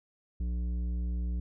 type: tone with tanh clipping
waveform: sine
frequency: 59.9 Hz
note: A#1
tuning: 48 cents sharp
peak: -31 dBFS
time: 0.4-1.4 s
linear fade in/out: 5 ms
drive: 10 dB
effects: none